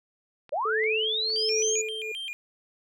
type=clicks; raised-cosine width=0.3 ms; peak=-33 dBFS; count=3; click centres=0.493 / 0.839 / 1.302 s
type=linear sweep; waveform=sine; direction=up; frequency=511 to 6940 Hz; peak=-25 dBFS; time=0.52-1.82 s; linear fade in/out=10 ms
type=tone with tremolo; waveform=sine; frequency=436.8 Hz; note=A4; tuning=13 cents flat; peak=-25 dBFS; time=0.65-2.12 s; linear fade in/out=5 ms; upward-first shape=sine; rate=1.3 Hz; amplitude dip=75%
type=tone with vibrato; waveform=triangle; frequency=2765 Hz; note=F7; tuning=18 cents flat; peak=-31 dBFS; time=1.36-2.33 s; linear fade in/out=0 ms; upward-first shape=square; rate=3.8 Hz; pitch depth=230 cents each way
effects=none